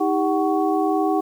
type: tone cluster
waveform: sine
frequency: 316.3 / 397.9 / 749 / 1113 Hz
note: D#4 / G4 / F#5 / C#6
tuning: +29 / +26 / +21 / +7 cents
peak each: -21 / -23 / -22 / -29 dBFS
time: 0-1.21 s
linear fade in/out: 10 ms
effects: 8-bit